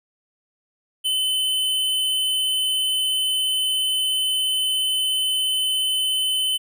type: tone with vibrato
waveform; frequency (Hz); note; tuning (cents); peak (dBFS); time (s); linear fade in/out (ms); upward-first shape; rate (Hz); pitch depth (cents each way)
square; 3039; F#7; +46; -20; 1.04-6.58; 20; triangle; 17; 8
effects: none